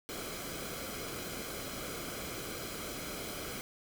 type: noise with comb filter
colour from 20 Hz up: pink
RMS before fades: -41 dBFS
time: 0.09-3.61 s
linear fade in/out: 0 ms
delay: 1.1 ms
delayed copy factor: -0.6
effects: none